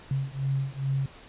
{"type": "beating tone pair", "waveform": "sine", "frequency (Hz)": [134.8, 137.2], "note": ["C#3", "C#3"], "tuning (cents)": [-48, -17], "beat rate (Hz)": 2.4, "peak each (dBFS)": -29, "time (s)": [0.11, 1.06], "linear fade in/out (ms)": 2, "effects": ["pink hiss -49 dBFS RMS until 1.28 s", "resampled to 8000 Hz"]}